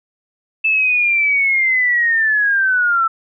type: linear sweep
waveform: sine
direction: down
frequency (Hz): 2637 to 1318.5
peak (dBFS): -12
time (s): 0.64-3.08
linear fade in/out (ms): 10
effects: none